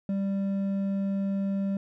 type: tone with hard clipping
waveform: sine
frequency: 196.4 Hz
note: G3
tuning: 4 cents sharp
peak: -27 dBFS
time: 0.09-1.77 s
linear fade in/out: 2 ms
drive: 5 dB
effects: none